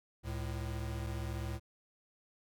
square tone pair together, 69.3 / 110.52 Hz, C#2 / A2, 0 / +8 cents, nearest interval minor sixth, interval 808 cents, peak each -40 / -40 dBFS, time 0.23-1.6 s, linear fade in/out 50 ms, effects none

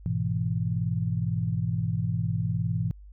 sine chord, E major, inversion first, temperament equal with one note detuned, 103.83 / 123.47 / 165.67 Hz, G#2 / B2 / E3, 0 / 0 / +9 cents, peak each -29 dBFS, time 0.06-2.91 s, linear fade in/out 0 ms, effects added 50 Hz sine -44 dBFS peak until 3.12 s

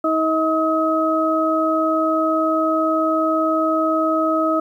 harmonic tone, 318.1 Hz, D#4, 38 cents sharp, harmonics 1 / 2 / 4, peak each -20 / -20 / -20 dBFS, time 0.04-4.6 s, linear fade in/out 5 ms, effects 9-bit

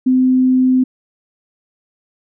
sine tone, 256.8 Hz, C4, 32 cents flat, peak -9 dBFS, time 0.06-0.84 s, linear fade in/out 10 ms, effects none

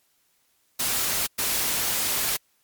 white noise bursts at uneven times, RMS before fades -25 dBFS, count 2, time 0.79-1.27 / 1.38-2.37 s, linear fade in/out 10 ms, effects white hiss -67 dBFS RMS until 2.63 s + MP3 96 kbps

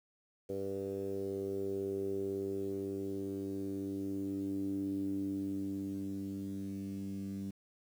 10% pulse tone with low-pass filter sweep, 98 Hz, G2, in tune, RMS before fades -38 dBFS, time 0.49-7.51 s, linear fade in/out 10 ms, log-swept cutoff 460 to 230 Hz, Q 6.1, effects 10-bit

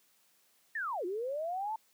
sine linear two-way sweep, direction down then up, 1864.7 to 340 to 902 Hz, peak -33 dBFS, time 0.75-1.76 s, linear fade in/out 5 ms, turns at 1.05 s, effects white hiss -69 dBFS RMS until 1.93 s + high-pass 150 Hz 12 dB/octave

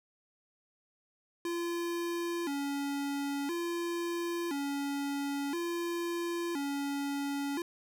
square tone with vibrato, 310.8 Hz, D#4, 2 cents flat, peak -33 dBFS, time 1.45-7.62 s, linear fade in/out 2 ms, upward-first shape square, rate 0.49 Hz, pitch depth 170 cents each way, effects none

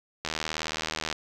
click train, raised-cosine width 0.2 ms, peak -12 dBFS, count 70, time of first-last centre 0.25-1.127 s, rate 78.7 Hz, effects none

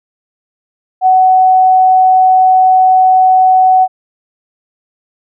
sine tone, 748 Hz, F#5, 19 cents sharp, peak -4 dBFS, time 1.01-3.88 s, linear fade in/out 50 ms, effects none

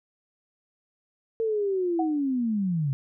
sine linear sweep, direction down, 455.7 to 130.81 Hz, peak -23 dBFS, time 1.4-2.93 s, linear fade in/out 0 ms
sine tone with exponential decay, 740 Hz, F#5, in tune, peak -23 dBFS, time 1.99-2.2 s, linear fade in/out 5 ms, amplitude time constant 45 ms
effects none

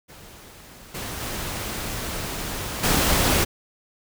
pink noise with level steps, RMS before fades -45 / -32 / -30 / -20 dBFS, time 0.08-3.45 s, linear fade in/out 20 ms, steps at 0.94 / 1.2 / 2.83 s, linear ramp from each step 10 ms, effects none

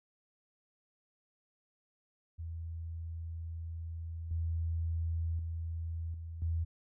sine tone with level steps, 82.6 Hz, E2, 4 cents sharp, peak -38 / -31 / -35 / -40 / -30 dBFS, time 2.38-6.65 s, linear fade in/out 20 ms, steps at 4.31 / 5.39 / 6.14 / 6.42 s, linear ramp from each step 2 ms, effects none

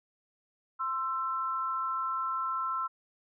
sine tone pair together, 1046.5 / 1332.7 Hz, C6 / E6, 0 / +19 cents, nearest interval major third, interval 419 cents, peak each -34 / -31 dBFS, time 0.79-2.88 s, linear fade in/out 20 ms, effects none

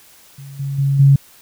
sine tone with level steps, 138.59 Hz, C#3, in tune, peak -32 / -20 / -13 / -6 dBFS, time 0.38-1.16 s, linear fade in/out 5 ms, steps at 0.59 / 0.78 / 0.99 s, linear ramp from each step 10 ms, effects white hiss -47 dBFS RMS until 1.41 s

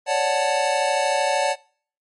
square chord, D major seventh, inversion third, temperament equal, 554.4 / 587.3 / 740 / 880 Hz, C#5 / D5 / F#5 / A5, 0 / 0 / 0 / 0 cents, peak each -25 dBFS, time 0.06-1.56 s, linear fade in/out 50 ms, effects noise-tail reverb RT60 0.5 s tail -24 dB re dry + MP3 48 kbps

